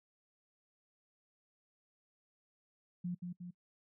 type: tone with echo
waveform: sine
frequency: 177.1 Hz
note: F3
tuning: 24 cents sharp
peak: -35 dBFS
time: 3.04-3.15 s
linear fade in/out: 10 ms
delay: 180 ms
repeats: 2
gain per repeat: -4 dB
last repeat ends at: 3.51 s
effects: noise-tail reverb RT60 0.1 s tail -24 dB re dry